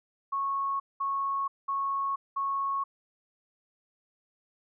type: tone bursts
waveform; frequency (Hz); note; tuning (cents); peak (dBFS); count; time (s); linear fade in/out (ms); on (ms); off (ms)
sine; 1101; C#6; -12; -27; 4; 0.32-2.84; 10; 480; 200
effects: none